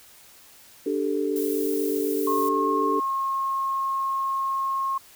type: chord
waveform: sine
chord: D suspended fourth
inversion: none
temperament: equal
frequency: 293.7 / 392 / 440 Hz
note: D4 / G4 / A4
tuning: 0 / 0 / 0 cents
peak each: -27 dBFS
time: 0.86-3 s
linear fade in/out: 5 ms
type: noise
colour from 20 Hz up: violet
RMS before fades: -35 dBFS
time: 1.36-2.49 s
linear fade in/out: 2 ms
type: tone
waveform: sine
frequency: 1079 Hz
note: C#6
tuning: 47 cents flat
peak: -23 dBFS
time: 2.27-4.98 s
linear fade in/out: 5 ms
effects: white hiss -51 dBFS RMS until 5.15 s